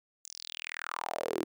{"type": "tone with high-pass filter sweep", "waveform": "sawtooth", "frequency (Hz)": 40.75, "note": "E1", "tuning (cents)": -19, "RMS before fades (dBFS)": -38, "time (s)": [0.24, 1.44], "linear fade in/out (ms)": 10, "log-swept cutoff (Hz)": [7000, 310], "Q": 5.1, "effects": []}